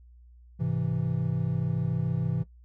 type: chord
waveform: triangle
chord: Ab augmented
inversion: none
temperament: equal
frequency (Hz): 103.83 / 130.81 / 164.81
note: Ab2 / C3 / E3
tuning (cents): 0 / 0 / 0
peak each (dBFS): -31 / -27 / -27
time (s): 0.59-2.44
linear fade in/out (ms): 20
effects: noise-tail reverb RT60 0.1 s tail -18 dB re dry + added 60 Hz sine -50 dBFS peak until 2.64 s